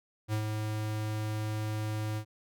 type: tone with ADSR envelope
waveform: square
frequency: 107.6 Hz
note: A2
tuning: 38 cents flat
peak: -28 dBFS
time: 0.28-2.25 s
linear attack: 52 ms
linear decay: 85 ms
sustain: -4 dB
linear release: 78 ms
effects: none